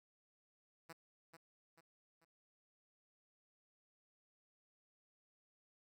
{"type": "tone with echo", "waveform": "5% pulse", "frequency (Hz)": 164.7, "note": "E3", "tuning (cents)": -1, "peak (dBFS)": -39, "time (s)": [0.89, 0.93], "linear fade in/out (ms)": 10, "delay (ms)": 440, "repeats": 3, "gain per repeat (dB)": -7, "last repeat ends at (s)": 2.25, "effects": []}